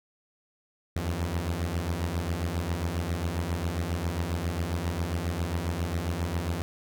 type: beating tone pair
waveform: sawtooth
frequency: 80 / 87.4 Hz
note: D#2 / F2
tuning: +49 / +2 cents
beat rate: 7.4 Hz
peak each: -28 / -26 dBFS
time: 0.96-6.62 s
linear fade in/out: 0 ms
effects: none